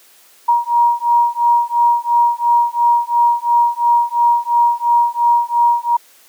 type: beating tone pair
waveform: sine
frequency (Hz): 947 / 949.9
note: A#5 / A#5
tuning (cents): +27 / +32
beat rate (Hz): 2.9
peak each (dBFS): -14 / -14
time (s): 0.48-5.97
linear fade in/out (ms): 10
effects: white hiss -48 dBFS RMS until 6.28 s + high-pass 300 Hz 12 dB/octave